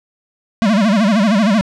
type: tone with vibrato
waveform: square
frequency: 210 Hz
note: G#3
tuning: 19 cents sharp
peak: -11 dBFS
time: 0.62-1.61 s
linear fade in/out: 0 ms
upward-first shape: sine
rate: 13 Hz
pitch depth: 170 cents each way
effects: low-pass 5000 Hz 12 dB/octave